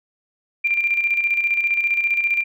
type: tone with tremolo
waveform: sine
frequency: 2378 Hz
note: D7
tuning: 21 cents sharp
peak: -15 dBFS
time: 0.64-2.44 s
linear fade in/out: 10 ms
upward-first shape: square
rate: 15 Hz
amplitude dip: 50%
effects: none